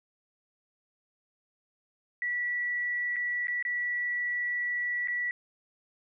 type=tone with dropouts; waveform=sine; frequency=1949 Hz; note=B6; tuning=23 cents flat; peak=-28 dBFS; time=2.22-5.31 s; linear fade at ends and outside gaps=1 ms; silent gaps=3.16-3.165 / 3.471-3.482 / 3.626-3.651 / 5.074-5.083 s; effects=none